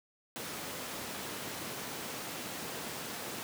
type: high-pass noise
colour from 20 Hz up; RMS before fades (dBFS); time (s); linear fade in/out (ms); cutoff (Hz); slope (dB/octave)
pink; -41; 0.36-3.43; 0; 180; 12
effects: none